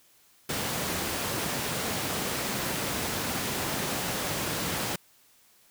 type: high-pass noise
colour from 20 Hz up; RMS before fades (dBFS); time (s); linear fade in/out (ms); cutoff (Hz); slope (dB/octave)
pink; -31; 0.49-4.96; 5; 110; 12
effects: white hiss -61 dBFS RMS until 5.7 s